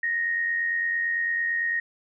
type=tone with amplitude modulation; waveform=sine; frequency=1864.7 Hz; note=A#6; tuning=in tune; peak=-21 dBFS; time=0.03-1.8 s; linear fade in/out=5 ms; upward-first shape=sine; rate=88.9 Hz; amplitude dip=45%; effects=none